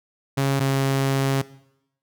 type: tone pair in turn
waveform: sawtooth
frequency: 137.2 / 135.94 Hz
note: C#3 / C#3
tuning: -17 / -33 cents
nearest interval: unison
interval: 16 cents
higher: first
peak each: -15 dBFS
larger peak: neither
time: 0.37-0.6 / 0.6-1.42 s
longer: second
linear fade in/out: 10 ms
effects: noise-tail reverb RT60 0.8 s tail -19 dB re dry